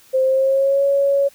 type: tone with pitch glide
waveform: sine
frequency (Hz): 523.3 to 557.6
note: C5 to C#5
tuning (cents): 0 to +10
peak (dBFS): -13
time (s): 0.13-1.29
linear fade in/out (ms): 20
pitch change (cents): +110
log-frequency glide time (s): 0.23-0.84
effects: white hiss -50 dBFS RMS until 1.34 s